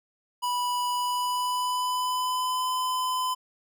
square tone with pitch glide, 983 to 1015.3 Hz, B5 to B5, -8 to +48 cents, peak -26 dBFS, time 0.42-3.35 s, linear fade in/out 20 ms, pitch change +56 cents, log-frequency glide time 0.91-2.7 s, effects none

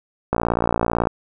click train, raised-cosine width 1 ms, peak -4 dBFS, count 44, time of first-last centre 0.33-1.071 s, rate 58 Hz, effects none

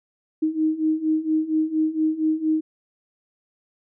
sine beating tone pair, 311.1 / 315.4 Hz, D#4 / D#4, 0 / +24 cents, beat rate 4.3 Hz, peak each -24 / -21 dBFS, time 0.42-2.61 s, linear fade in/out 10 ms, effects none

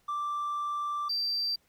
triangle tone pair in turn, 1174.7 / 4689 Hz, D6 / D8, 0 / -4 cents, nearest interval 2 octaves, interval 2396 cents, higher second, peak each -27 / -25 dBFS, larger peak second, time 0.08-1.09 / 1.09-1.56 s, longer first, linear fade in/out 10 ms, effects tanh soft clip ceiling -25 dBFS + pink hiss -69 dBFS RMS until 1.68 s

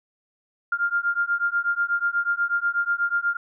sine beating tone pair, 1396.9 / 1405.1 Hz, F6 / F6, 0 / +10 cents, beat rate 8.2 Hz, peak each -24 dBFS, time 0.72-3.37 s, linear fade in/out 5 ms, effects none

